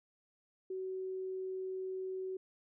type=tone; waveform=sine; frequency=376.1 Hz; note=F#4; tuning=28 cents sharp; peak=-37 dBFS; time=0.7-2.37 s; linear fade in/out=5 ms; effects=none